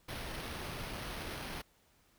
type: noise with sample-and-hold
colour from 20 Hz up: pink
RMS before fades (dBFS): -42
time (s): 0.08-1.62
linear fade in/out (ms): 10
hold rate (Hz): 7350
effects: pink hiss -69 dBFS RMS until 2.18 s